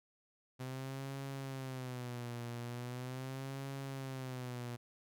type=tone with vibrato; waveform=sawtooth; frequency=127.7 Hz; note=C3; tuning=42 cents flat; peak=-37 dBFS; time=0.59-4.77 s; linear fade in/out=20 ms; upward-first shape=sine; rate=0.4 Hz; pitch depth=120 cents each way; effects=none